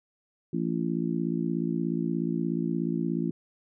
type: harmonic tone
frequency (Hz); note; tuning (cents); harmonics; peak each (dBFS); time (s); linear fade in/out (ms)
56.8; A#1; -44; 3 / 4 / 5 / 6; -30 / -31 / -32 / -33; 0.53-3.31; 5
effects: none